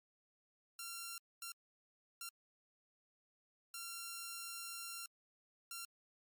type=tone bursts at uneven times; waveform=5% pulse; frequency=1372 Hz; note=F6; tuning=31 cents flat; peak=-33 dBFS; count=5; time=0.79-1.18 / 1.42-1.52 / 2.21-2.29 / 3.74-5.06 / 5.71-5.85 s; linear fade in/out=2 ms; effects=MP3 96 kbps